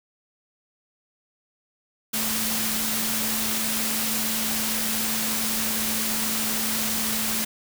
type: tone in noise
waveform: sine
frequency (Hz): 220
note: A3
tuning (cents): 0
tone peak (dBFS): -32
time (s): 2.13-7.45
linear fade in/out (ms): 10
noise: white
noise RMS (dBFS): -26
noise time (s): 2.13-7.45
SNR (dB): -9
effects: none